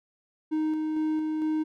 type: tone with tremolo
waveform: triangle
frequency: 311.1 Hz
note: D#4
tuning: in tune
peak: -22 dBFS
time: 0.51-1.64 s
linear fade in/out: 20 ms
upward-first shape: square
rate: 2.2 Hz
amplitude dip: 25%
effects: none